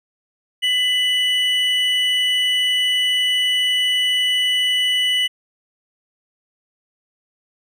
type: tone pair together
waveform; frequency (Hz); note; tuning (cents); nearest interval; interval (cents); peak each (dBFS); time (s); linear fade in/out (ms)
triangle; 2006 / 2958; B6 / F#7; +26 / -1; perfect fifth; 673; -21 / -15; 0.62-5.28; 20
effects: none